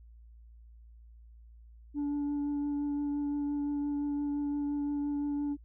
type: tone with vibrato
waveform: sine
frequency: 289.1 Hz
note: D4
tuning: 27 cents flat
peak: -27 dBFS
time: 1.94-5.57 s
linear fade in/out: 50 ms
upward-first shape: triangle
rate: 5.8 Hz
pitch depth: 13 cents each way
effects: tanh soft clip ceiling -29 dBFS + added 57 Hz sine -51 dBFS peak until 5.64 s